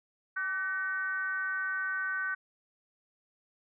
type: tone with frequency modulation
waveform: sine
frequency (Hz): 1515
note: F#6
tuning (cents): +40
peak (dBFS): -30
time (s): 0.36-2.35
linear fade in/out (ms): 10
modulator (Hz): 355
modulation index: 0.62
effects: none